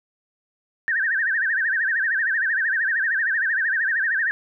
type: tone with vibrato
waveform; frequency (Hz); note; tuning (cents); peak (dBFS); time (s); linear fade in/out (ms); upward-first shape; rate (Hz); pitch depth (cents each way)
sine; 1694; G#6; +34; -19; 0.88-4.31; 0; sine; 13; 180
effects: none